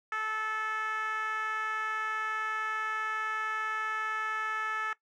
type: tone with band-pass filter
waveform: 10% pulse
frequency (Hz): 435.3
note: A4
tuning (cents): -19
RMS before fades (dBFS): -33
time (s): 0.12-4.93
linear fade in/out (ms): 2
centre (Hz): 1500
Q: 4.2
effects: noise-tail reverb RT60 0.1 s tail -18 dB re dry